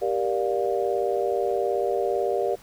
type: chord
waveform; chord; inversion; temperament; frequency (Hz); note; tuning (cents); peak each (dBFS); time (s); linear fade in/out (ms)
sine; G minor seventh; none; just; 392 / 470.4 / 588 / 705.6; G4 / Bb4 / D5 / F5; 0 / +16 / +2 / +18; -26 / -27 / -28 / -29; 0.01-2.56; 20
effects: pink hiss -51 dBFS RMS until 2.62 s